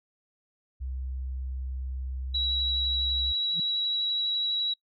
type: tone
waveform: sine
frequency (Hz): 64.8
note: C2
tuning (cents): -16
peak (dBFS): -31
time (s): 0.8-3.33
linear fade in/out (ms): 20
type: tone with vibrato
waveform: sine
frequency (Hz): 3892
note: B7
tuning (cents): -26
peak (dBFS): -25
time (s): 2.34-4.74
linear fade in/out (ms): 10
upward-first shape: sine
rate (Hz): 12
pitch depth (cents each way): 10
type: tone with exponential growth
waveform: sine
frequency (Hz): 169.2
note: E3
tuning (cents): +45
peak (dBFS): -31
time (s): 3.5-3.6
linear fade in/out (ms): 2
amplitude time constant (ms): 20
effects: noise-tail reverb RT60 0.1 s tail -23 dB re dry